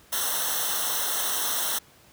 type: noise with comb filter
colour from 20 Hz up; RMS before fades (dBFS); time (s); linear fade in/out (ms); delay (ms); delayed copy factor
white; -27; 0.12-1.79; 10; 0.42; -1
effects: pink hiss -55 dBFS RMS until 2.12 s + high-pass 60 Hz 12 dB/octave